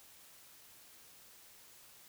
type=silence; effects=white hiss -59 dBFS RMS until 2.08 s